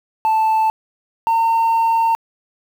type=tone pair in turn; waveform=sine; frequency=880 / 910.5 Hz; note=A5 / A#5; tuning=0 / -41 cents; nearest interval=minor second; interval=59 cents; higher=second; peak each=-10 dBFS; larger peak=neither; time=0.25-0.7 / 1.27-2.15 s; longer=second; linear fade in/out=0 ms; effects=tanh soft clip ceiling -12 dBFS + 7-bit